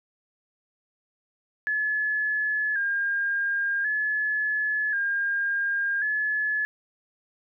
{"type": "tone with vibrato", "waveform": "sine", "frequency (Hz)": 1661.2, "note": "G#6", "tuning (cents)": 0, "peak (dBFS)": -23, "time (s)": [1.67, 6.65], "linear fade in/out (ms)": 0, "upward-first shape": "square", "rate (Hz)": 0.46, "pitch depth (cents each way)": 53, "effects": []}